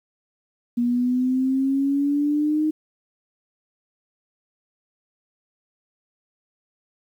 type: exponential sweep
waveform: sine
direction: up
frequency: 238.4 to 311.1 Hz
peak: -18 dBFS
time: 0.77-2.71 s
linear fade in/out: 10 ms
effects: 9-bit